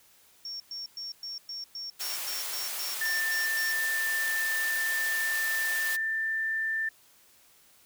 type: tone bursts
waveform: sine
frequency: 5500 Hz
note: F8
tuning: 27 cents flat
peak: -35 dBFS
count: 13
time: 0.45-3.72 s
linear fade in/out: 2 ms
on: 150 ms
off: 110 ms
type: high-pass noise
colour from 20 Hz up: white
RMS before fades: -35 dBFS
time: 1.99-5.97 s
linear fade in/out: 20 ms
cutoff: 570 Hz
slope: 12 dB/octave
type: tone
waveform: sine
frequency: 1782 Hz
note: A6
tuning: 22 cents sharp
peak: -27 dBFS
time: 3.01-6.89 s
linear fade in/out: 5 ms
effects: white hiss -60 dBFS RMS until 7.85 s